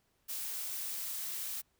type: noise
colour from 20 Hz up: blue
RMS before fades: -39 dBFS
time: 0.28-1.62 s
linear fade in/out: 20 ms
effects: pink hiss -75 dBFS RMS until 1.79 s